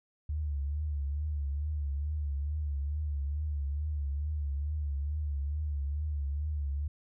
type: tone with vibrato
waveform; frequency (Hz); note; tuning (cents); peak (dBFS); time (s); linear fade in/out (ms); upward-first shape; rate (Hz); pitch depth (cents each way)
sine; 73; D2; -10; -30; 0.29-6.88; 5; triangle; 2.3; 96
effects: none